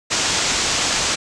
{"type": "low-pass noise", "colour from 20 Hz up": "white", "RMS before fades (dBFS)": -20, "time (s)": [0.1, 1.16], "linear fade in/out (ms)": 20, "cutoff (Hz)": 7700, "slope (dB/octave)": 48, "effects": []}